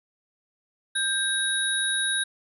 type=tone cluster; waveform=sine; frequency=1588 / 3803 / 10490 Hz; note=G6 / A#7 / E9; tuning=+22 / +34 / -10 cents; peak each=-27 / -27 / -28 dBFS; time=0.95-2.24 s; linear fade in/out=10 ms; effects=none